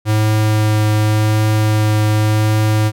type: tone with vibrato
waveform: square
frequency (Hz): 107.4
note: A2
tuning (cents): -41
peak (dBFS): -12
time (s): 0.05-2.92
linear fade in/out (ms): 50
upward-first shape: triangle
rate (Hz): 0.88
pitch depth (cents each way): 10
effects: none